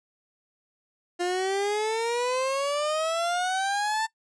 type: exponential sweep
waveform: 30% pulse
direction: up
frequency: 349.2 to 896 Hz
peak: -22 dBFS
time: 1.19-4.07 s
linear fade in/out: 20 ms
effects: noise-tail reverb RT60 0.1 s tail -20 dB re dry + resampled to 22050 Hz